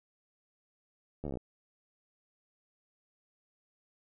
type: slowing click train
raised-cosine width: 2 ms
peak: -25 dBFS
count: 10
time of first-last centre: 1.24-1.372 s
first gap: 13 ms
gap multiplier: 1.03
effects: none